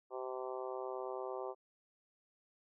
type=harmonic tone; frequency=128.8 Hz; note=C3; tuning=27 cents flat; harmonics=3 / 4 / 5 / 6 / 7 / 8 / 9; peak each=-43 / -45 / -47 / -49 / -50 / -51 / -52 dBFS; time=0.1-1.55 s; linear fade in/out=50 ms; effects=none